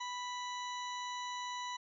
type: harmonic tone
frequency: 987.8 Hz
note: B5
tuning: in tune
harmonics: 1 / 2 / 3 / 4 / 6 / 7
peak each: -40 / -47 / -51 / -47 / -52 / -57 dBFS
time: 0-1.77 s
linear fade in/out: 10 ms
effects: none